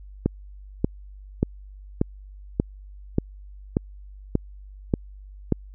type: click train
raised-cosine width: 3 ms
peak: -6 dBFS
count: 10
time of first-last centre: 0.26-5.523 s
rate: 1.71 Hz
effects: added 49 Hz sine -40 dBFS peak until 5.74 s